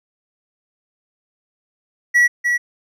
triangle tone with echo, 1935 Hz, B6, 36 cents flat, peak -8 dBFS, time 2.14-2.28 s, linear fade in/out 20 ms, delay 300 ms, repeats 1, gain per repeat -5 dB, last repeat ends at 2.58 s, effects none

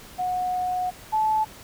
sine tone pair in turn, 730 / 868.1 Hz, F#5 / A5, -24 / -24 cents, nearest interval minor third, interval 300 cents, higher second, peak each -23 / -19 dBFS, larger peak second, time 0.18-0.91 / 1.12-1.45 s, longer first, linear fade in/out 20 ms, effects pink hiss -45 dBFS RMS until 1.63 s

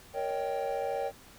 triangle chord, Eb dominant seventh, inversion second, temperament equal with one note detuned, 466.2 / 560.2 / 622.3 / 784 Hz, Bb4 / Db5 / Eb5 / G5, 0 / +18 / 0 / 0 cents, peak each -34 / -32 / -38 / -33 dBFS, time 0.13-1.12 s, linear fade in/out 50 ms, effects pink hiss -54 dBFS RMS until 1.38 s

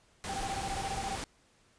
pink noise, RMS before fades -38 dBFS, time 0.24-1.24 s, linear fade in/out 0 ms
sine tone bursts, 784 Hz, G5, in tune, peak -34 dBFS, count 13, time 0.29-1.154 s, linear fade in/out 2 ms, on 48 ms, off 20 ms
effects pink hiss -66 dBFS RMS until 1.78 s + resampled to 22050 Hz

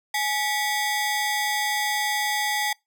sawtooth ring-modulated tone, 1396.9 Hz, F6, in tune, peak -16 dBFS, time 0.14-2.73 s, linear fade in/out 5 ms, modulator 559 Hz, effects noise-tail reverb RT60 0.2 s tail -25 dB re dry

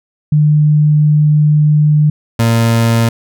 sine / 30% pulse tone pair in turn, 150.5 / 115.2 Hz, D3 / A#2, +43 / -20 cents, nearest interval perfect fourth, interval 463 cents, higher first, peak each -6 dBFS, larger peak neither, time 0.32-2.1 / 2.39-3.09 s, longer first, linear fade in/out 5 ms, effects none

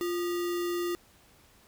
sine tone with sample-and-hold, 349.2 Hz, F4, in tune, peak -28 dBFS, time 0.01-0.95 s, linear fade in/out 0 ms, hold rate 1575 Hz, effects pink hiss -60 dBFS RMS until 1.67 s

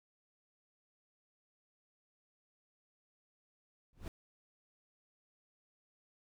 brown noise with exponential growth, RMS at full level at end -35 dBFS, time 3.93-4.08 s, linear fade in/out 1 ms, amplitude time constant 32 ms, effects none

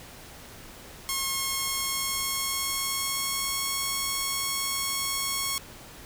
5% pulse tone with pitch glide, 1081 to 1098 Hz, C#6 to C#6, -44 to -17 cents, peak -15 dBFS, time 1.09-5.58 s, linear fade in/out 0 ms, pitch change +27 cents, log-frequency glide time 1.38-3.77 s, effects pink hiss -46 dBFS RMS until 6.05 s

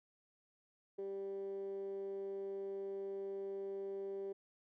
15% pulse tone with band-pass filter, 196 Hz, G3, in tune, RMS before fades -43 dBFS, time 0.98-4.33 s, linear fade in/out 10 ms, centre 420 Hz, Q 9.3, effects none

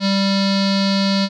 square tone with low-pass filter, 196 Hz, G3, in tune, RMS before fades -17 dBFS, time 0-1.29 s, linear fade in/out 50 ms, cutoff 4400 Hz, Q 7.1, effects none

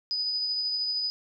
sine tone with tremolo, 4978 Hz, D#8, in tune, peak -25 dBFS, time 0.11-1.1 s, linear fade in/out 0 ms, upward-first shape triangle, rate 13 Hz, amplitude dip 30%, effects none

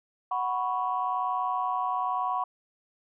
sine chord, F# suspended fourth, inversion none, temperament equal, 740 / 987.8 / 1108.7 Hz, F#5 / B5 / C#6, 0 / 0 / 0 cents, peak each -30 dBFS, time 0.31-2.44 s, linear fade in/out 5 ms, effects tanh soft clip ceiling -16 dBFS

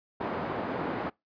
pink band-pass noise, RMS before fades -33 dBFS, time 0.2-1.1 s, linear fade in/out 10 ms, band 210 to 1200 Hz, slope 12 dB/octave, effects noise-tail reverb RT60 0.2 s tail -24 dB re dry + resampled to 11025 Hz

